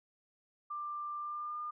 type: tone with pitch glide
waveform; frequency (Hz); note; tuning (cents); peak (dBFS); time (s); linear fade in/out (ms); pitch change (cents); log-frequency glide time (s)
sine; 1186 to 1208.8; D6 to D6; +17 to +50; -37; 0.7-1.71; 10; +33; 1.18-1.59
effects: none